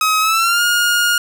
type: tone with pitch glide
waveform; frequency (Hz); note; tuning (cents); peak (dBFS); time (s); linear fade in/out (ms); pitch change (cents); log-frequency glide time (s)
sawtooth; 1271 to 1426.6; D#6 to F6; +36 to +36; -9; 0.01-1.18; 2; +200; 0.2-0.63
effects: none